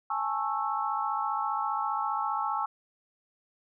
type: chord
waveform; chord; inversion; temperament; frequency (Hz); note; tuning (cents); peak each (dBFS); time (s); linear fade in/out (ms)
sine; A major seventh; third; just; 825 / 880 / 1100 / 1320; G#5 / A5 / C#6 / E6; -12 / 0 / -14 / +2; -33; 0.1-2.66; 5
effects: none